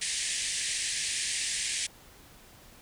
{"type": "band-pass noise", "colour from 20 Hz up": "white", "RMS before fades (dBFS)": -32, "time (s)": [0.01, 1.87], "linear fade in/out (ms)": 10, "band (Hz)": [1700, 9600], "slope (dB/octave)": 96, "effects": ["pink hiss -54 dBFS RMS until 2.81 s"]}